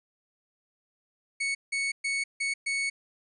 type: tone bursts at uneven times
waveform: 40% pulse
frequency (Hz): 2217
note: C#7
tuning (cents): 0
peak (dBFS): -26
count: 5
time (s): 1.4-1.55 / 1.72-1.92 / 2.04-2.24 / 2.4-2.54 / 2.66-2.9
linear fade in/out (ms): 10
effects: resampled to 24000 Hz + 11-bit